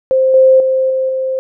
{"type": "tone with level steps", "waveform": "sine", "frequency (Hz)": 524, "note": "C5", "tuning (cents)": 2, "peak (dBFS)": [-8, -4, -10, -12, -14], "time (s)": [0.11, 1.39], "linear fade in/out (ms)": 0, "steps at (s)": [0.34, 0.6, 0.9, 1.09], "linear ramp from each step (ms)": 2, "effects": []}